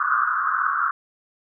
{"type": "band-pass noise", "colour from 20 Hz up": "white", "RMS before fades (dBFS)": -22, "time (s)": [0, 0.91], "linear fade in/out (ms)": 2, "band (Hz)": [1100, 1500], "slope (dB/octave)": 96, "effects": []}